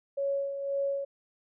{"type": "tone with tremolo", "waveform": "sine", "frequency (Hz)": 556, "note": "C#5", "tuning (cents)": 5, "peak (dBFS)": -26, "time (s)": [0.17, 1.05], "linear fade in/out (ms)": 10, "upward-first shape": "sine", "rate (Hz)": 1.9, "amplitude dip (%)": 55, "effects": []}